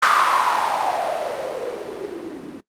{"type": "noise with low-pass filter sweep", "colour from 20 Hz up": "violet", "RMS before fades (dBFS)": -22, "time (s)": [0.02, 2.61], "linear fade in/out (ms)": 10, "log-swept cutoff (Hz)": [1300, 270], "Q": 5.2, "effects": ["noise-tail reverb RT60 0.1 s tail -17 dB re dry", "Opus 48 kbps"]}